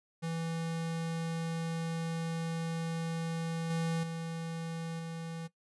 square tone with level steps, 164.81 Hz, E3, in tune, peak -34 / -31 / -37 / -39 dBFS, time 0.22-5.48 s, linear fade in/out 20 ms, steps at 3.7 / 4.03 / 4.99 s, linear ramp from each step 5 ms, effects noise-tail reverb RT60 0.1 s tail -17 dB re dry + resampled to 24000 Hz

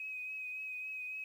sine tone with vibrato, 2527 Hz, D#7, 26 cents sharp, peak -39 dBFS, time 0-1.24 s, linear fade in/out 2 ms, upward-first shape triangle, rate 3.6 Hz, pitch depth 27 cents each way, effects 11-bit

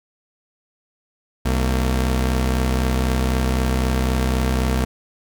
sawtooth tone pair together, 63.9 / 227.7 Hz, C2 / A#3, -40 / -40 cents, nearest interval octave + minor seventh, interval 2200 cents, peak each -14 / -21 dBFS, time 1.45-4.85 s, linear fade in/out 10 ms, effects none

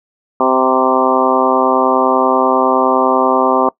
harmonic tone with a mistuned harmonic, 130 Hz, C3, 11 cents flat, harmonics 2 / 3 / 4 / 5 / 6 / 7 / 8 / 9, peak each -18 / -18 / -18 / -18 / -18 / -18 / -18 / -18 dBFS, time 0.4-3.69 s, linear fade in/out 2 ms, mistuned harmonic 7, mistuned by +17 cents, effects noise-tail reverb RT60 0.1 s tail -22 dB re dry

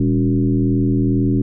sine tone with frequency modulation, 200 Hz, G3, 35 cents sharp, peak -13 dBFS, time 0-1.42 s, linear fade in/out 5 ms, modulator 82.2 Hz, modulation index 1.6, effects none

